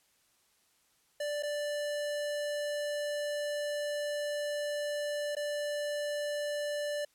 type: tone with dropouts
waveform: square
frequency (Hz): 587.3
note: D5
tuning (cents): 0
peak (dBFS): -33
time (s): 1.2-7.05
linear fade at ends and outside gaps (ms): 5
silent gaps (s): 1.426-1.432 / 5.352-5.366
effects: white hiss -70 dBFS RMS until 7.14 s + low-pass 12000 Hz 12 dB/octave